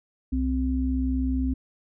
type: tone pair together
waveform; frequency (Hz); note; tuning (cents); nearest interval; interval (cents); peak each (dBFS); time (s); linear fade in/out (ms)
sine; 64.36 / 260; C2 / C4; -28 / -11; 2 octaves; 2417; -25; 0.32-1.54; 10
effects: none